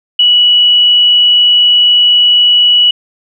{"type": "tone", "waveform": "sine", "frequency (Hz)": 2938, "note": "F#7", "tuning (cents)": -13, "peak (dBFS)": -4, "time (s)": [0.19, 2.91], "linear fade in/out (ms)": 5, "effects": []}